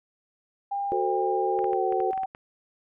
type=tone with pitch glide; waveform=sine; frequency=801 to 764.8 Hz; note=G5 to G5; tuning=+37 to -43 cents; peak=-26 dBFS; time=0.71-2.26 s; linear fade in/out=10 ms; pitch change=-80 cents; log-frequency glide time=1.68-1.81 s
type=chord; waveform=sine; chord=F# diminished; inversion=none; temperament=equal with one note detuned; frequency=370 / 446.1 / 523.3 Hz; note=F#4 / A4 / C5; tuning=0 / +24 / 0 cents; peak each=-27 / -29 / -32 dBFS; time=0.92-2.11 s; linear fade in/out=0 ms
type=clicks; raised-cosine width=0.5 ms; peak=-26 dBFS; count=9; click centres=1.59 / 1.643 / 1.732 / 1.924 / 2.003 / 2.132 / 2.177 / 2.234 / 2.349 s
effects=none